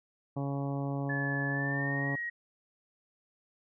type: harmonic tone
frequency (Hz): 139.5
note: C#3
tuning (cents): +11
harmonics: 1 / 2 / 3 / 4 / 5 / 6 / 7 / 8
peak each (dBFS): -33 / -36 / -44 / -42 / -44 / -46 / -50 / -50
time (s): 0.36-2.16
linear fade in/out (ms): 10
type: tone with pitch glide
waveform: sine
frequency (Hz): 1725 to 1892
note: A6 to A#6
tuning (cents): -35 to +25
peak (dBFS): -33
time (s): 1.09-2.3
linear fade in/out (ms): 10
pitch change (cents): +160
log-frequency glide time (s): 1.49-2.09
effects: none